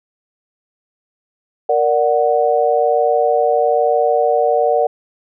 sine chord, Bb augmented, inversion none, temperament equal, 466.2 / 587.3 / 740 Hz, Bb4 / D5 / F#5, 0 / 0 / 0 cents, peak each -16 dBFS, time 1.69-4.87 s, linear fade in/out 5 ms, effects none

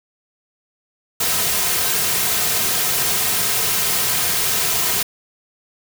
white noise with comb filter, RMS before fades -19 dBFS, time 1.2-5.03 s, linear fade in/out 5 ms, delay 3.5 ms, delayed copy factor -0.55, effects none

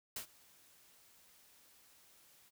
white noise with ADSR envelope, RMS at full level -41 dBFS, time 0.16-2.51 s, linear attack 3 ms, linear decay 94 ms, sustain -24 dB, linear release 38 ms, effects none

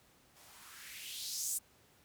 violet noise with band-pass filter sweep, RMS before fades -43 dBFS, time 0.35-1.59 s, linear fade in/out 20 ms, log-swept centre 570 to 8700 Hz, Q 2.8, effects pink hiss -66 dBFS RMS until 2.04 s + high-pass 60 Hz 12 dB/octave

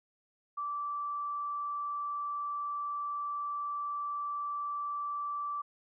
sine tone, 1164 Hz, D6, 16 cents flat, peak -33 dBFS, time 0.57-5.62 s, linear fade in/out 10 ms, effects none

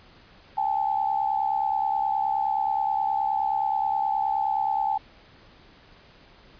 sine tone pair together, 797 / 866.5 Hz, G5 / A5, +28 / -27 cents, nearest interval minor second, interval 145 cents, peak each -25 dBFS, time 0.57-4.98 s, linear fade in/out 10 ms, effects pink hiss -53 dBFS RMS until 6.59 s + resampled to 11025 Hz

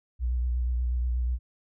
sine tone with vibrato, 61.1 Hz, B1, 18 cents flat, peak -24 dBFS, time 0.19-1.39 s, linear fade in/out 50 ms, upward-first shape triangle, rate 8.3 Hz, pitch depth 47 cents each way, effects none

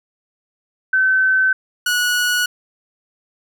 sine / sawtooth tone pair in turn, 1530 / 1463.8 Hz, G6 / F#6, -42 / -19 cents, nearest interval minor second, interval 77 cents, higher first, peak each -12 dBFS, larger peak neither, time 0.93-1.53 / 1.86-2.46 s, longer neither, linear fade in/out 5 ms, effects none

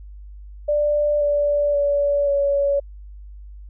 sine tone with pitch steps, 590 / 581.2 / 572.5 / 564 Hz, D5 / D5 / D5 / C#5, +8 / -18 / -44 / +30 cents, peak -16 dBFS, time 0.68-2.8 s, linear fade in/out 10 ms, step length 530 ms, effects added 50 Hz sine -36 dBFS peak until 3.69 s

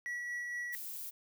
triangle tone with tremolo, 1936 Hz, B6, 35 cents flat, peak -34 dBFS, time 0.06-0.75 s, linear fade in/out 0 ms, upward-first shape sine, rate 4.3 Hz, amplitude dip 25%
violet noise, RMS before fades -43 dBFS, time 0.72-1.11 s, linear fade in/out 20 ms
effects none

